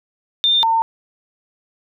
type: tone pair in turn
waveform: sine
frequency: 3606 / 905.2 Hz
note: A7 / A5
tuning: +42 / +49 cents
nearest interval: 2 octaves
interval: 2393 cents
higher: first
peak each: -12 / -13 dBFS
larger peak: first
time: 0.44-0.63 / 0.63-0.82 s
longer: neither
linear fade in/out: 0 ms
effects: none